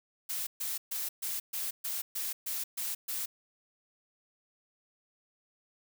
blue noise bursts, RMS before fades -35 dBFS, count 10, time 0.29-3.26 s, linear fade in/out 10 ms, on 180 ms, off 130 ms, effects none

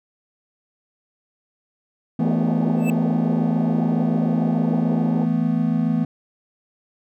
triangle chord, E suspended fourth, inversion none, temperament equal, 164.81 / 220 / 246.9 Hz, E3 / A3 / B3, 0 / 0 / 0 cents, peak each -20 dBFS, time 2.19-6.05 s, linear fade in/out 5 ms
pink band-pass noise, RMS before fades -31 dBFS, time 2.2-5.25 s, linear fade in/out 2 ms, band 270 to 880 Hz, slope 96 dB/octave
square tone with exponential growth, 2637 Hz, E7, in tune, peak -25 dBFS, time 2.76-2.9 s, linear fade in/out 1 ms, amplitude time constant 29 ms
effects none

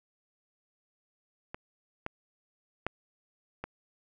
clicks, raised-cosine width 0.5 ms, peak -23 / -19 / -15 / -21 dBFS, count 4, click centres 1.545 / 2.064 / 2.866 / 3.64 s, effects none

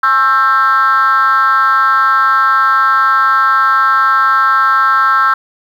sine tone with frequency modulation, 1328 Hz, E6, 12 cents sharp, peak -6 dBFS, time 0.03-5.34 s, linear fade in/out 5 ms, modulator 247 Hz, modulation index 1, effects tanh soft clip ceiling -4 dBFS + 7-bit

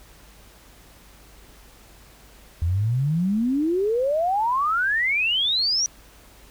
sine exponential sweep, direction up, 80.2 to 5920 Hz, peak -19 dBFS, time 2.62-5.86 s, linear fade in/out 0 ms, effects added 50 Hz sine -51 dBFS peak until 6.5 s + pink hiss -51 dBFS RMS until 6.5 s

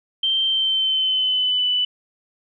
sine tone with pitch glide, 3136 to 2984 Hz, G7 to F#7, 0 to +14 cents, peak -17 dBFS, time 0.23-1.85 s, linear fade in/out 5 ms, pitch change -86 cents, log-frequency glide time 0.45-1.68 s, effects none

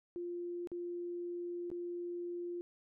sine tone with dropouts, 349.2 Hz, F4, in tune, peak -38 dBFS, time 0.16-2.61 s, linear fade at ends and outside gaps 0 ms, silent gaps 0.673-0.717 / 1.702-1.715 s, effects none

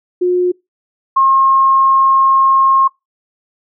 sine tone pair in turn, 359.5 / 1073.9 Hz, F#4 / C6, -50 / +45 cents, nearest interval octave + perfect fifth, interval 1895 cents, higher second, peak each -10 / -7 dBFS, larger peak second, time 0.21-0.52 / 1.16-2.88 s, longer second, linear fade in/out 10 ms, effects noise-tail reverb RT60 0.2 s tail -24 dB re dry

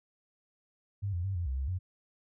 sine tone with pitch steps, 100 / 87.1 / 97.1 / 86.7 / 65.6 / 67.2 / 91.5 Hz, G2 / F2 / G2 / F2 / C2 / C2 / F#2, +35 / -4 / -16 / -12 / +5 / +47 / -19 cents, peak -30 dBFS, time 1.02-1.79 s, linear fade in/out 20 ms, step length 110 ms, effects none

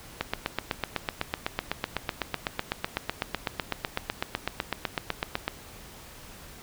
click train, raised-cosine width 0.3 ms, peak -10 dBFS, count 43, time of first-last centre 0.21-5.48 s, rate 7.97 Hz, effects pink hiss -47 dBFS RMS until 6.62 s

